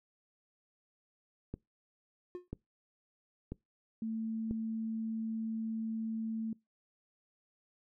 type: click train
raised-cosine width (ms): 3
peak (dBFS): -26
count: 4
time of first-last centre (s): 1.54-4.51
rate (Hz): 1.01
type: tone with exponential decay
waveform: triangle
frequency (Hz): 357.9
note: F4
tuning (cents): +42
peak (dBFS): -34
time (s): 2.35-2.48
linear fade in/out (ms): 0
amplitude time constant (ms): 28
type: tone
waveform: sine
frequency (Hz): 222.9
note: A3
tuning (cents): +23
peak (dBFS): -34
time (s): 4.02-6.53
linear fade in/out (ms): 2
effects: noise-tail reverb RT60 0.2 s tail -24 dB re dry

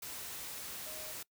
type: tone in noise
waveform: sine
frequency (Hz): 623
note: D#5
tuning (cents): +2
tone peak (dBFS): -51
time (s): 0.86-1.12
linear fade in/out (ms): 5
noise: white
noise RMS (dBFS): -44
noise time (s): 0.02-1.23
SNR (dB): -10
effects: noise-tail reverb RT60 0.1 s tail -22 dB re dry

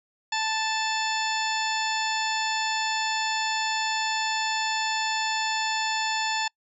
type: harmonic tone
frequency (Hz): 880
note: A5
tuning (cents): 0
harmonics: 1 / 2 / 3 / 4 / 5 / 6 / 8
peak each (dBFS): -28 / -31 / -33 / -34 / -35 / -36 / -37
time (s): 0.32-6.48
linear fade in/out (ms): 5
effects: noise-tail reverb RT60 0.1 s tail -26 dB re dry

